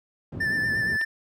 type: low-pass noise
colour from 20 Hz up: white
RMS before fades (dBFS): -34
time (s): 0.32-0.97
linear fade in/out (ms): 5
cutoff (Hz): 220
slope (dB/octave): 12
type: tone with vibrato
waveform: triangle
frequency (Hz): 1766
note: A6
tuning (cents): +6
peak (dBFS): -21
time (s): 0.4-1.05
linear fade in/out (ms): 10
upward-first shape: sine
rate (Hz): 8.5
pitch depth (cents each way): 28
type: clicks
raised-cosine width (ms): 0.3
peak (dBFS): -23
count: 2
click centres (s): 1.012 / 1.015
effects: high-pass 80 Hz 12 dB/octave